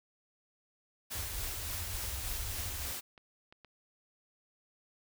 white noise with tremolo, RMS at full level -39 dBFS, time 1.1-3.01 s, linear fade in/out 20 ms, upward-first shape sine, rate 3.5 Hz, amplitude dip 25%
white low-pass noise, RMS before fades -42 dBFS, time 1.15-2.92 s, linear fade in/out 10 ms, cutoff 100 Hz, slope 96 dB/octave
clicks, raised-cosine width 0.3 ms, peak -38 dBFS, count 4, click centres 2.609 / 3.178 / 3.525 / 3.647 s
effects none

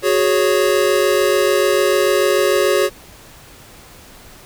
square chord, F# suspended second, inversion none, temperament equal with one note detuned, 368.5 / 415.3 / 554.4 Hz, F#4 / G#4 / C#5, -7 / 0 / 0 cents, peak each -18 dBFS, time 0.02-2.9 s, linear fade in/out 50 ms, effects pink hiss -42 dBFS RMS until 4.45 s

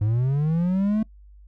triangle linear sweep, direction up, 101.3 to 221.1 Hz, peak -17 dBFS, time 0.01-1.03 s, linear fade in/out 5 ms, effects noise-tail reverb RT60 0.1 s tail -24 dB re dry + added 50 Hz sine -45 dBFS peak until 1.47 s

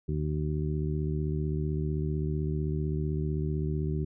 harmonic tone, 75.7 Hz, D#2, 47 cents flat, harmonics 1 / 2 / 3 / 4 / 5, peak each -32 / -30 / -40 / -39 / -37 dBFS, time 0.08-4.05 s, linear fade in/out 10 ms, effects none

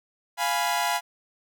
sawtooth chord, F diminished, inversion none, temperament equal, 698.5 / 830.6 / 987.8 Hz, F5 / Ab5 / Cb6, 0 / 0 / 0 cents, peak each -24 dBFS, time 0.37-1.01 s, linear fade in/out 50 ms, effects none

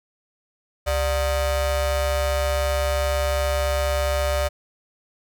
45% pulse ring-modulated tone, 329.6 Hz, E4, in tune, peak -17 dBFS, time 0.86-4.49 s, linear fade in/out 20 ms, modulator 261 Hz, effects none

